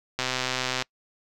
click train, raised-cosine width 0.2 ms, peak -9 dBFS, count 82, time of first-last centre 0.19-0.823 s, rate 128 Hz, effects noise-tail reverb RT60 0.1 s tail -25 dB re dry

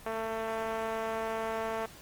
5% pulse tone with band-pass filter, 223.2 Hz, A3, 25 cents sharp, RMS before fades -34 dBFS, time 0.06-1.86 s, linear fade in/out 5 ms, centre 580 Hz, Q 1.2, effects pink hiss -51 dBFS RMS until 2.01 s + Opus 24 kbps

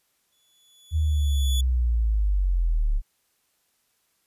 sawtooth tone with exponential growth, 3430 Hz, A7, 45 cents flat, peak -25 dBFS, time 0.32-1.61 s, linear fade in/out 5 ms, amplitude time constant 280 ms
sine linear sweep, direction down, 79.9 to 34 Hz, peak -19 dBFS, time 0.91-3.02 s, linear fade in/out 50 ms
effects white hiss -70 dBFS RMS until 4.26 s + resampled to 32000 Hz

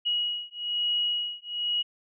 sine beating tone pair, 2903 / 2904.1 Hz, F#7 / F#7, -34 / -33 cents, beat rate 1.1 Hz, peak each -29 dBFS, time 0.05-1.83 s, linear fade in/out 20 ms, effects none

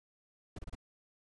brown noise bursts, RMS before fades -42 dBFS, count 4, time 0.56-0.752 s, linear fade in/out 5 ms, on 27 ms, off 28 ms, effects resampled to 24000 Hz

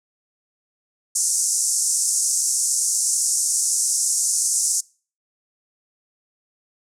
white band-pass noise, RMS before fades -21 dBFS, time 1.15-4.81 s, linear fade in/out 10 ms, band 5700 to 9700 Hz, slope 48 dB/octave, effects noise-tail reverb RT60 0.4 s tail -25 dB re dry

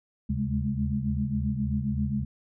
sine tone cluster, 75.3 / 78.8 / 134.5 / 206.1 / 213.6 Hz, D2 / D#2 / C3 / G#3 / G#3, +44 / +23 / +48 / -13 / +49 cents, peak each -33 / -37 / -30 / -30 / -32 dBFS, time 0.29-2.25 s, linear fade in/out 10 ms, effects none

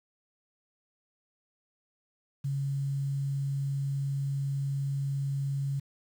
sine tone with quantisation, 138.59 Hz, C#3, in tune, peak -28 dBFS, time 2.44-5.8 s, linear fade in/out 10 ms, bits 9, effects none

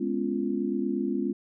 sine chord, C# dominant seventh, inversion second, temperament just, 207.9 / 249.5 / 277.2 / 346.5 Hz, G#3 / B3 / C#4 / E#4, +2 / +18 / 0 / -14 cents, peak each -31 dBFS, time 0-1.33 s, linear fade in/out 10 ms, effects none

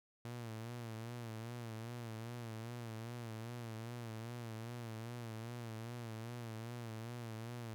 sawtooth tone with vibrato, 115.7 Hz, A#2, 13 cents flat, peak -40 dBFS, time 0.25-7.74 s, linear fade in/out 0 ms, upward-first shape sine, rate 2.5 Hz, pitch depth 80 cents each way, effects none

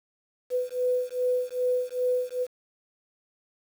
sine beating tone pair, 498.3 / 500.8 Hz, B4 / B4, +15 / +24 cents, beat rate 2.5 Hz, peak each -27 dBFS, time 0.5-2.47 s, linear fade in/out 50 ms, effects 8-bit

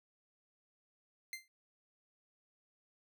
sawtooth tone with exponential decay, 2085 Hz, C7, 7 cents flat, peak -34 dBFS, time 1.33-1.48 s, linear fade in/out 1 ms, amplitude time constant 31 ms, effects none

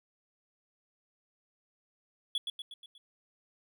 triangle tone with echo, 3379 Hz, G#7, 29 cents sharp, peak -27 dBFS, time 2.35-2.38 s, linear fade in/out 2 ms, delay 120 ms, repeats 5, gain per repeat -5 dB, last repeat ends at 2.98 s, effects none

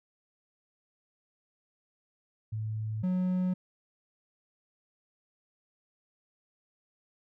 sine / triangle tone pair in turn, 108.9 / 183.15 Hz, A2 / F#3, -17 / -17 cents, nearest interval major sixth, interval 900 cents, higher second, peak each -31 / -24 dBFS, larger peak second, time 2.52-3.03 / 3.03-3.54 s, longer neither, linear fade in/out 10 ms, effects none

